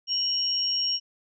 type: tone pair together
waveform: sine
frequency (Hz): 2960 / 5562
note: F#7 / F8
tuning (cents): 0 / -8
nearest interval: major seventh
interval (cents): 1092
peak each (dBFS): -31 / -24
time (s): 0.07-1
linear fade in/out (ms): 50
effects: none